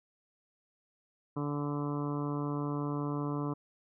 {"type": "harmonic tone", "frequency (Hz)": 145.3, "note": "D3", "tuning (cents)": -18, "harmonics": [1, 2, 3, 4, 5, 6, 7, 8, 9], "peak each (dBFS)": [-35, -35, -41, -47, -49, -51, -43, -46, -50], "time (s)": [1.36, 3.54], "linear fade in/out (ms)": 10, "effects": []}